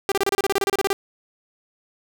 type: tone bursts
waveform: sawtooth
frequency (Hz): 395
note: G4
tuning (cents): +13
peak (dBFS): -14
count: 15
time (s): 0.09-0.93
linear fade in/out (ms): 0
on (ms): 28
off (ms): 30
effects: none